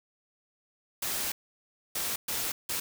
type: noise bursts at uneven times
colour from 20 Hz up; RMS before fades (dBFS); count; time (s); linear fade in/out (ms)
white; -32; 4; 1.02-1.32 / 1.95-2.16 / 2.28-2.52 / 2.69-2.8; 5
effects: none